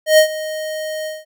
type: tone with ADSR envelope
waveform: square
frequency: 622.3 Hz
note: D#5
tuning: in tune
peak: -6 dBFS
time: 0.06-1.25 s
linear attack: 120 ms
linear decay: 93 ms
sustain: -17 dB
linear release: 190 ms
effects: none